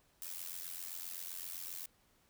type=noise with amplitude modulation; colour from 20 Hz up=blue; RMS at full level=-41 dBFS; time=0.22-1.86 s; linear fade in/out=0 ms; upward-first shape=sine; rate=87.7 Hz; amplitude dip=85%; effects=pink hiss -71 dBFS RMS until 2.29 s